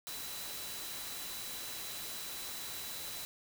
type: tone in noise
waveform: sine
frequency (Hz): 3966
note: B7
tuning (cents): +7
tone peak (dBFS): -48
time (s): 0.07-3.25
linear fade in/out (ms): 0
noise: white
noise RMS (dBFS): -43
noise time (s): 0.07-3.25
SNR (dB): -8
effects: none